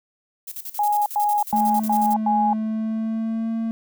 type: noise with tremolo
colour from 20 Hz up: violet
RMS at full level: -32 dBFS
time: 0.47-2.14 s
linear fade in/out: 10 ms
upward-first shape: square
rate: 11 Hz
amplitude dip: 80%
type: tone bursts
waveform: sine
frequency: 830.6 Hz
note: G#5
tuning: in tune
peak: -17 dBFS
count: 5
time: 0.79-2.532 s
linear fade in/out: 2 ms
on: 270 ms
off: 98 ms
type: tone with pitch glide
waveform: triangle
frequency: 217.9 to 226.1 Hz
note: A3 to A3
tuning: -17 to +47 cents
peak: -20 dBFS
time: 1.53-3.71 s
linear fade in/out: 0 ms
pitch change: +64 cents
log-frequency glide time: 2.55-3.51 s
effects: none